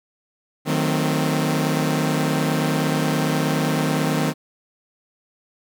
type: chord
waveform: sawtooth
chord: D# diminished seventh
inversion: none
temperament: equal with one note detuned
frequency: 155.56 / 185 / 224.2 / 261.6 Hz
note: D#3 / F#3 / A3 / C4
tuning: 0 / 0 / +33 / 0 cents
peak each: -18 / -24 / -23 / -20 dBFS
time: 0.65-4.34 s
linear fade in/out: 50 ms
effects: none